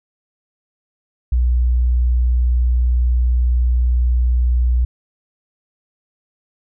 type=tone; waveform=sine; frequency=61 Hz; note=B1; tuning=21 cents flat; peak=-12 dBFS; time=1.32-4.85 s; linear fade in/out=5 ms; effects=none